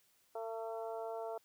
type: harmonic tone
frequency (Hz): 225.2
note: A3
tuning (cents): +40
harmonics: 2 / 3 / 4 / 5 / 6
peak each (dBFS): -43 / -42 / -48 / -57 / -55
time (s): 0.35-1.38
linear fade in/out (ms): 5
effects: white hiss -72 dBFS RMS until 1.44 s